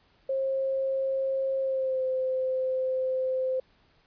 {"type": "tone with pitch glide", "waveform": "sine", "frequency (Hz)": [535, 518.6], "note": ["C5", "C5"], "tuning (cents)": [38, -15], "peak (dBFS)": -25, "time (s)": [0.29, 3.6], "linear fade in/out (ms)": 5, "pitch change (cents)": -53, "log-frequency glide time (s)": [1.6, 2.03], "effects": ["pink hiss -64 dBFS RMS until 4.06 s", "resampled to 11025 Hz"]}